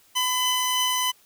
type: tone pair together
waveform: sawtooth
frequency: 1008 / 3021 Hz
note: B5 / F#7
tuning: +35 / +35 cents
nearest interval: octave + perfect fifth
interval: 1900 cents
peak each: -21 / -21 dBFS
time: 0.15-1.12 s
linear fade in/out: 20 ms
effects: white hiss -58 dBFS RMS until 1.25 s